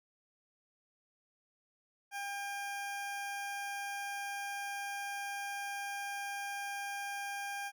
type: tone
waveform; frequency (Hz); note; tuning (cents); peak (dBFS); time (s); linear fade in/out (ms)
20% pulse; 802; G5; +39; -33; 2.11-7.72; 50
effects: none